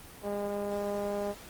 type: tone with low-pass filter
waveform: 5% pulse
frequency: 203.4 Hz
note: G#3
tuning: 36 cents flat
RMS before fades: -33 dBFS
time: 0.22-1.35 s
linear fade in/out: 50 ms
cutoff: 580 Hz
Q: 2
effects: pink hiss -49 dBFS RMS until 1.49 s + Opus 24 kbps